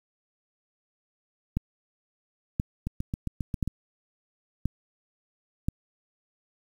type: two click trains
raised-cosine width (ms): 5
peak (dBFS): -17 / -13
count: 7 / 5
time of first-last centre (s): 2.87-3.676 / 1.57-5.685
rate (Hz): 7.44 / 0.972
effects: 8-bit